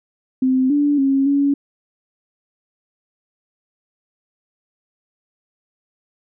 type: tone with pitch steps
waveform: sine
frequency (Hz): 259.4 / 289.9 / 271.9 / 281.7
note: C4 / D4 / C#4 / C#4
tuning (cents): -15 / -22 / -33 / +28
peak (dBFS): -13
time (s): 0.42-1.54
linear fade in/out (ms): 5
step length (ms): 280
effects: none